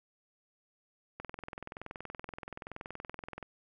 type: click train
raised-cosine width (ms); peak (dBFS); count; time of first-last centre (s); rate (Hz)
0.5; -26; 48; 1.2-3.427; 21.1
effects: none